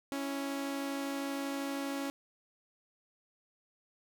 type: tone pair together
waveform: sawtooth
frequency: 277.2 / 329.9 Hz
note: C#4 / E4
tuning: 0 / +1 cents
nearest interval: minor third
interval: 301 cents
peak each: -31 / -40 dBFS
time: 0.12-2.1 s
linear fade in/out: 0 ms
effects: none